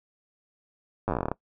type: slowing click train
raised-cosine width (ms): 1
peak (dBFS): -13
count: 14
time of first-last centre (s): 1.08-1.316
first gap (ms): 9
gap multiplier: 1.11
effects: noise-tail reverb RT60 0.1 s tail -21 dB re dry